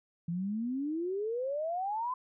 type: exponential sweep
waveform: sine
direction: up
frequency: 164.81 to 1038 Hz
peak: -31 dBFS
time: 0.28-2.14 s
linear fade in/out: 5 ms
effects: none